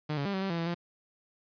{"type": "tone with pitch steps", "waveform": "sawtooth", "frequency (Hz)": [151.6, 141.2, 199.4, 190.6, 194, 168.6, 166.8, 172.4], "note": ["D#3", "C#3", "G3", "G3", "G3", "E3", "E3", "F3"], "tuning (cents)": [-45, 32, 30, -48, -18, 39, 21, -22], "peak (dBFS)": -26, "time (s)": [0.09, 0.746], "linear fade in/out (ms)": 10, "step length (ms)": 82, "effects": ["resampled to 11025 Hz", "9-bit"]}